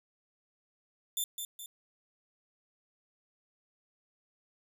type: tone with echo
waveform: 10% pulse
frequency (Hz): 3547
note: A7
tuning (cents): +13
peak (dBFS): -23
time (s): 1.17-1.24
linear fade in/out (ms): 2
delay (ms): 210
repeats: 2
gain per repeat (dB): -6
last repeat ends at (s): 1.66
effects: none